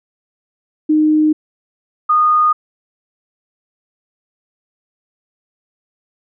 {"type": "tone pair in turn", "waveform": "sine", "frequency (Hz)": [307.5, 1230], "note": ["D#4", "D#6"], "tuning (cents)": [-20, -20], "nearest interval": "2 octaves", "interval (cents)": 2400, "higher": "second", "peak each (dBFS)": -9, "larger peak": "neither", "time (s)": [[0.89, 1.33], [2.09, 2.53]], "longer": "neither", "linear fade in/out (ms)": 10, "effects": []}